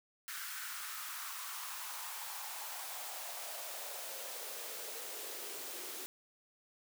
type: noise with high-pass filter sweep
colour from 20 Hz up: white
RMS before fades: -44 dBFS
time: 0.28-6.06 s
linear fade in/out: 0 ms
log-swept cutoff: 1500 to 340 Hz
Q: 3.3
effects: none